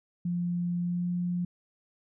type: tone with pitch glide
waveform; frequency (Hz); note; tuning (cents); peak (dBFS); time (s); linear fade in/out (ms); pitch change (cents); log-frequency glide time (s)
sine; 174.8 to 176.63; F3 to F3; +2 to +20; -27; 0.25-1.45; 5; +18; 0.8-1.08
effects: none